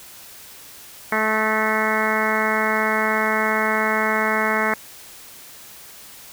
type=harmonic tone with a mistuned harmonic; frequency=217.1 Hz; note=A3; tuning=23 cents flat; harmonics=1 / 2 / 3 / 4 / 5 / 6 / 7 / 8 / 9 / 10; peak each=-27 / -27 / -27 / -27 / -27 / -27 / -27 / -27 / -27 / -27 dBFS; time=1.12-4.74 s; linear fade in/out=2 ms; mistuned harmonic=8; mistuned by=+24 cents; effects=white hiss -42 dBFS RMS until 6.32 s